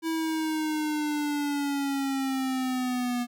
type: linear sweep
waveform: square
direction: down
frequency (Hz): 326.9 to 241.3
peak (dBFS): -27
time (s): 0.02-3.27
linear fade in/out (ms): 50
effects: none